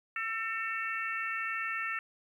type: harmonic tone with a mistuned harmonic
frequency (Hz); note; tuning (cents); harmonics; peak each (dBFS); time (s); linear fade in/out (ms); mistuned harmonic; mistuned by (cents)
446.4; A4; +25; 3 / 4 / 5 / 6; -37 / -36 / -40 / -39; 0.16-1.99; 2; 4; +19
effects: 11-bit